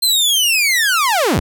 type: linear sweep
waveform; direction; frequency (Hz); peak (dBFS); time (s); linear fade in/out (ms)
sawtooth; down; 4188 to 36.71; -9; 0.02-1.4; 10
effects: none